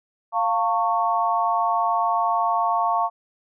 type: chord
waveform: sine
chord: F augmented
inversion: none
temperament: equal with one note detuned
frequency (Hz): 698.5 / 900 / 1108.7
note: F5 / A5 / C#6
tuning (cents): 0 / +39 / 0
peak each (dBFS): -23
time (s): 0.32-3.1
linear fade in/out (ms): 50
effects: none